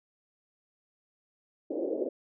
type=band-pass noise; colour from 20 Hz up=pink; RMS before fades=-32 dBFS; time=1.7-2.09 s; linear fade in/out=10 ms; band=290 to 570 Hz; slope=48 dB/octave; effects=none